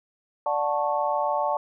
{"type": "chord", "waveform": "sine", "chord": "D major seventh", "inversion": "none", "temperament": "just", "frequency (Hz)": [587.3, 734.2, 881, 1101.2], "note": ["D5", "F#5", "A5", "C#6"], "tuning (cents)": [0, -14, 2, -12], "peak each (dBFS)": [-27, -29, -26, -30], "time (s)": [0.46, 1.57], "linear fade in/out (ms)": 2, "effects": []}